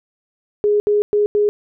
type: tone bursts at uneven times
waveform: sine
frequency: 415.3 Hz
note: G#4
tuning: in tune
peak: -12 dBFS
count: 4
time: 0.64-0.8 / 0.87-1.02 / 1.13-1.26 / 1.35-1.49 s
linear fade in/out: 0 ms
effects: none